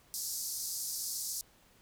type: band-pass noise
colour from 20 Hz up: pink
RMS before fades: -38 dBFS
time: 0.14-1.41 s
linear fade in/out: 0 ms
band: 4700 to 15000 Hz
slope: 48 dB/octave
effects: pink hiss -64 dBFS RMS until 1.81 s